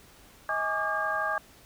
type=tone cluster; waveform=sine; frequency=634 / 829 / 1152 / 1204 / 1617 Hz; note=D#5 / G#5 / D6 / D6 / G#6; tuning=+32 / -3 / -34 / +43 / -47 cents; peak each=-34 / -34 / -35 / -33 / -30 dBFS; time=0.49-1.38 s; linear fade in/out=2 ms; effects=pink hiss -55 dBFS RMS until 1.65 s